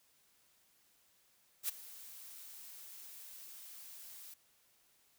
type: noise with ADSR envelope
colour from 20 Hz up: blue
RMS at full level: -34 dBFS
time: 1.63-4.34 s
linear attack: 58 ms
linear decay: 12 ms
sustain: -18 dB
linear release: 4 ms
effects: white hiss -71 dBFS RMS until 5.18 s